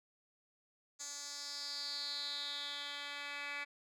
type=tone with band-pass filter sweep; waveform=10% pulse; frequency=287.1 Hz; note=D4; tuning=39 cents flat; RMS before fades=-43 dBFS; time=0.99-3.65 s; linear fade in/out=20 ms; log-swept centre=6400 to 2400 Hz; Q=5.6; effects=none